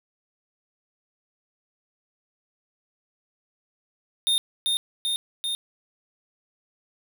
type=tone with echo; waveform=square; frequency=3655 Hz; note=A#7; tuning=35 cents flat; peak=-20 dBFS; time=4.27-4.38 s; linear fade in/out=0 ms; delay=390 ms; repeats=3; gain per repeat=-2 dB; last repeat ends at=5.55 s; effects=8-bit